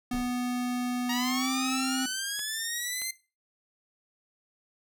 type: tone with pitch glide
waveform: square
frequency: 246.9 to 261.6 Hz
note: B3 to C4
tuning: 0 to 0 cents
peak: -29 dBFS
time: 0.11-2.06 s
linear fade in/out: 5 ms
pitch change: +100 cents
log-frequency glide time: 1.21-1.47 s
type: noise with exponential decay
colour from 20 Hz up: brown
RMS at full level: -34 dBFS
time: 0.13-0.44 s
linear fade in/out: 0 ms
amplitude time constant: 66 ms
type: linear sweep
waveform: 10% pulse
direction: up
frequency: 932.3 to 2093 Hz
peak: -22 dBFS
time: 1.09-3.11 s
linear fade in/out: 5 ms
type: clicks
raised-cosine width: 0.3 ms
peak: -28 dBFS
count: 2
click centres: 2.393 / 3.018 s
effects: noise-tail reverb RT60 0.3 s tail -17 dB re dry

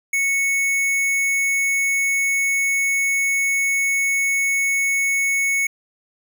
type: tone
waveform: square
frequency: 2210 Hz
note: C#7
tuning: 6 cents flat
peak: -18 dBFS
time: 0.13-5.67 s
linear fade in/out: 5 ms
effects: none

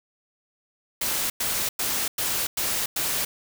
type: noise bursts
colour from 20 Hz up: white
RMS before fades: -26 dBFS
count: 6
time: 1.01-3.25 s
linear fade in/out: 5 ms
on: 290 ms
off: 100 ms
effects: none

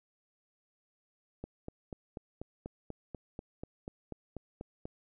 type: click train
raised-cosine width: 2 ms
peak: -27 dBFS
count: 15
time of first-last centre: 1.44-4.855 s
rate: 4.1 Hz
effects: none

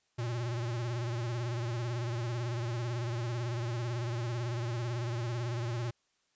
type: tone with vibrato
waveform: square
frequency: 118.9 Hz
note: A#2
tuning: 35 cents sharp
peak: -33 dBFS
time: 0.18-5.91 s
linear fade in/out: 10 ms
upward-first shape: sine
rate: 18 Hz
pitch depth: 82 cents each way
effects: white hiss -75 dBFS RMS until 6.35 s + resampled to 16000 Hz

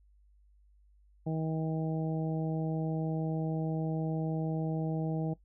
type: harmonic tone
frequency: 159.2 Hz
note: D#3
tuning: 40 cents sharp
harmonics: 1 / 2 / 3 / 4 / 5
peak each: -31 / -37 / -41 / -43 / -45 dBFS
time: 1.26-5.34 s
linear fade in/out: 10 ms
effects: noise-tail reverb RT60 0.1 s tail -18 dB re dry + added 50 Hz sine -60 dBFS peak until 5.44 s

